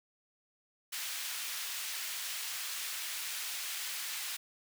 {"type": "high-pass noise", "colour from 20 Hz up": "pink", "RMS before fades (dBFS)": -39, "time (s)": [0.92, 4.37], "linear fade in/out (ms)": 10, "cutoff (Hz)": 2100, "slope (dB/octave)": 12, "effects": []}